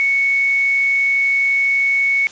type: tone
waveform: sine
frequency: 2217 Hz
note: C#7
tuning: in tune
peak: -13 dBFS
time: 0-2.27 s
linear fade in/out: 0 ms
effects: white hiss -38 dBFS RMS until 2.31 s + resampled to 16000 Hz